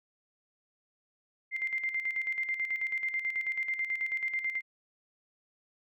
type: tone with tremolo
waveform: sine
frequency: 2093 Hz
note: C7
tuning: in tune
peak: -28 dBFS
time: 1.51-4.62 s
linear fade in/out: 50 ms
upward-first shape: square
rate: 9.2 Hz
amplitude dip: 60%
effects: none